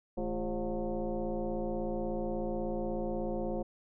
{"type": "tone with frequency modulation", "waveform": "sine", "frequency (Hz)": 158.8, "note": "D#3", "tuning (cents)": 36, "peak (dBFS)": -31, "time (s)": [0.17, 3.63], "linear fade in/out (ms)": 10, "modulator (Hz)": 187, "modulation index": 2.7, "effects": []}